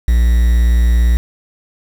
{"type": "tone with quantisation", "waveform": "triangle", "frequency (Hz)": 58.9, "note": "A#1", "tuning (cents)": 19, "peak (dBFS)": -6, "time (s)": [0.08, 1.17], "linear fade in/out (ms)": 0, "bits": 5, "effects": []}